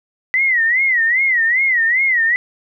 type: tone with vibrato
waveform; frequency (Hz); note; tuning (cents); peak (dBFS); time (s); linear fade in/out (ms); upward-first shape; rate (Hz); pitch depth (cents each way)
sine; 1975.5; B6; 0; -12; 0.34-2.36; 0; sine; 2.5; 160
effects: none